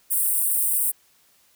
pink high-pass noise, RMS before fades -22 dBFS, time 0.1-0.92 s, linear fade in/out 20 ms, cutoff 8400 Hz, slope 96 dB/octave, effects white hiss -60 dBFS RMS until 1.55 s

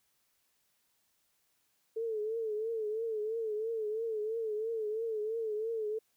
sine tone with vibrato, 440 Hz, A4, in tune, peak -32 dBFS, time 1.96-5.99 s, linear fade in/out 10 ms, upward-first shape triangle, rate 3 Hz, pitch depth 94 cents each way, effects white hiss -75 dBFS RMS until 6.16 s

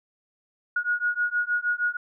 sine beating tone pair, 1444 / 1450.4 Hz, F#6 / F#6, -43 / -35 cents, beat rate 6.4 Hz, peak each -26 dBFS, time 0.76-1.97 s, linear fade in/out 5 ms, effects none

